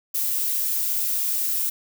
violet noise, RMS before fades -24 dBFS, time 0.14-1.7 s, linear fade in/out 10 ms, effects none

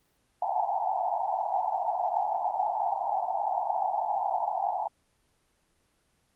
pink band-pass noise, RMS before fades -29 dBFS, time 0.42-4.88 s, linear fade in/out 5 ms, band 690 to 900 Hz, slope 96 dB/octave, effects pink hiss -70 dBFS RMS until 6.35 s + Opus 24 kbps

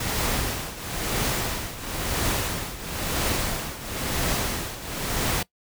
pink noise with tremolo, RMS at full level -24 dBFS, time 0-5.43 s, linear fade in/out 5 ms, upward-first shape triangle, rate 0.99 Hz, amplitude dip 80%, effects noise-tail reverb RT60 0.1 s tail -21 dB re dry

